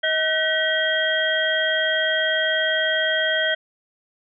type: tone cluster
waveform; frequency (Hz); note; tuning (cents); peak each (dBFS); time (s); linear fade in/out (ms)
sine; 633 / 1521 / 1916 / 3233; D#5 / F#6 / A#6 / G#7; +30 / +47 / +47 / -47; -24; 0.03-3.55; 10
effects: none